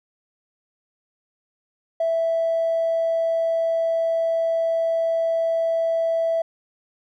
triangle tone with tanh clipping, 659.3 Hz, E5, in tune, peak -18 dBFS, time 2-6.42 s, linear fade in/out 5 ms, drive 1 dB, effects none

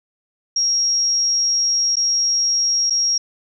sine tone with dropouts, 5600 Hz, F8, 4 cents sharp, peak -15 dBFS, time 0.56-3.18 s, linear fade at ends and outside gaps 5 ms, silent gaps 1.957-1.967 / 2.899-2.905 s, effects none

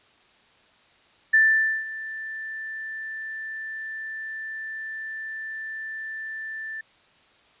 sine tone with ADSR envelope, 1768 Hz, A6, 8 cents sharp, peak -13 dBFS, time 1.33-6.81 s, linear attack 12 ms, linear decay 500 ms, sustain -18 dB, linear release 4 ms, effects white hiss -58 dBFS RMS until 7.6 s + resampled to 8000 Hz

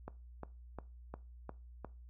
click train, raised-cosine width 1 ms, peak -29 dBFS, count 6, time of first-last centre 0.08-1.847 s, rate 2.83 Hz, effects noise-tail reverb RT60 0.3 s tail -19 dB re dry + added 60 Hz sine -51 dBFS peak until 2.09 s

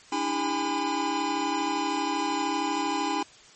square tone cluster, 289.4 / 322.2 / 401.5 / 815 / 1005 Hz, D4 / E4 / G4 / G#5 / B5, -25 / -39 / +41 / -33 / +30 cents, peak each -33 / -33 / -37 / -31 / -32 dBFS, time 0.12-3.23 s, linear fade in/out 5 ms, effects white hiss -52 dBFS RMS until 3.55 s + MP3 32 kbps

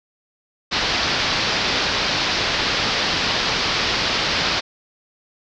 white low-pass noise, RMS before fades -21 dBFS, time 0.71-4.61 s, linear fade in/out 20 ms, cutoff 5200 Hz, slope 48 dB/octave, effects none

